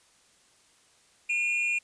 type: tone pair together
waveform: triangle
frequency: 2422 / 2719 Hz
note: D#7 / F7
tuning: -47 / -47 cents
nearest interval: major second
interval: 200 cents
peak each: -24 / -31 dBFS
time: 1.29-1.79 s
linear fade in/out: 10 ms
effects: white hiss -62 dBFS RMS until 1.83 s + resampled to 22050 Hz